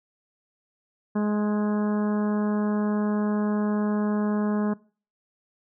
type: harmonic tone with a mistuned harmonic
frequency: 209.5 Hz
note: G#3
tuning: 15 cents sharp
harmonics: 1 / 2 / 3 / 4 / 5 / 6 / 7 / 8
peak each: -22 / -31 / -36 / -39 / -38 / -43 / -45 / -45 dBFS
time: 1.15-4.74 s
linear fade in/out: 10 ms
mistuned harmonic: 8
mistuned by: -19 cents
effects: noise-tail reverb RT60 0.4 s tail -22 dB re dry